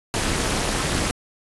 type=noise with amplitude modulation; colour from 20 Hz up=pink; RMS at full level=-19 dBFS; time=0.14-1.11 s; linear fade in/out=0 ms; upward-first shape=sine; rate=242 Hz; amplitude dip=90%; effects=resampled to 24000 Hz